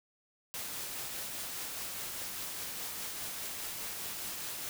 white noise with tremolo, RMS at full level -39 dBFS, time 0.54-4.69 s, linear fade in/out 0 ms, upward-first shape triangle, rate 4.9 Hz, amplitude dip 25%, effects none

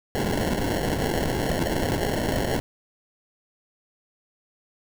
violet noise with sample-and-hold, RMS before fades -25 dBFS, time 0.15-2.6 s, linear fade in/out 0 ms, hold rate 1225 Hz, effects none

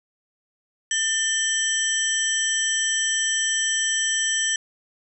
sine tone cluster, 1787 / 3123 / 5900 / 7830 Hz, A6 / G7 / F#8 / B8, +26 / -7 / -6 / -16 cents, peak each -26 dBFS, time 0.91-4.56 s, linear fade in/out 2 ms, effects none

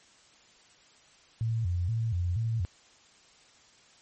sine tone with vibrato, 100 Hz, G2, 35 cents sharp, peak -26 dBFS, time 1.41-2.65 s, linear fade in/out 0 ms, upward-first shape square, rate 2.1 Hz, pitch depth 220 cents each way, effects white hiss -59 dBFS RMS until 4.01 s + MP3 32 kbps

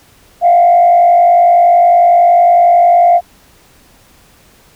sine tone with frequency modulation, 698.5 Hz, F5, in tune, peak -3 dBFS, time 0.41-3.21 s, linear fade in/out 50 ms, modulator 50.9 Hz, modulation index 0.56, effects tanh soft clip ceiling 0 dBFS + pink hiss -46 dBFS RMS until 4.75 s

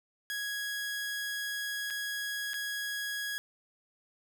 sawtooth tone with dropouts, 1661.2 Hz, G#6, in tune, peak -30 dBFS, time 0.3-3.38 s, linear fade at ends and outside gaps 0 ms, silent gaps 1.902-1.906 / 2.534-2.541 s, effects none

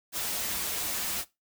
white noise with comb filter, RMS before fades -32 dBFS, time 0.12-1.25 s, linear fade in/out 50 ms, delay 7.7 ms, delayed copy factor -0.5, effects noise-tail reverb RT60 0.2 s tail -18 dB re dry

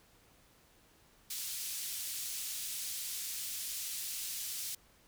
white band-pass noise, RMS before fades -40 dBFS, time 1.3-4.75 s, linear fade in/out 5 ms, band 3300 to 14000 Hz, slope 12 dB/octave, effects pink hiss -65 dBFS RMS until 5.07 s

